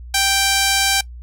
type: tone with band-pass filter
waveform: sawtooth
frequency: 784 Hz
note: G5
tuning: in tune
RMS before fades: -17 dBFS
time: 0.14-1.01 s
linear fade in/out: 5 ms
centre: 6400 Hz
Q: 0.56
effects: noise-tail reverb RT60 0.1 s tail -21 dB re dry + added 60 Hz sine -32 dBFS peak until 1.22 s